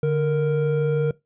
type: tone pair together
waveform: triangle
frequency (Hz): 146.73 / 466.2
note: D3 / A#4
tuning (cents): -1 / 0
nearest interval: octave + minor sixth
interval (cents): 2001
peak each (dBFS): -19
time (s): 0.03-1.11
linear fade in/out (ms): 2
effects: noise-tail reverb RT60 0.2 s tail -21 dB re dry + resampled to 8000 Hz